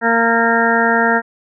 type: harmonic tone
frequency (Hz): 230.5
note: A#3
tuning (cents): -19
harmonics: 1 / 2 / 3 / 4 / 6 / 7 / 8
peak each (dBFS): -19 / -19 / -19 / -19 / -19 / -19 / -19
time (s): 0.01-1.22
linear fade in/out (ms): 50
effects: none